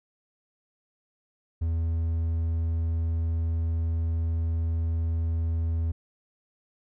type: tone with hard clipping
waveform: triangle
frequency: 82.41 Hz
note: E2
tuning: in tune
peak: -25 dBFS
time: 1.61-5.92 s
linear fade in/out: 10 ms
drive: 6 dB
effects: none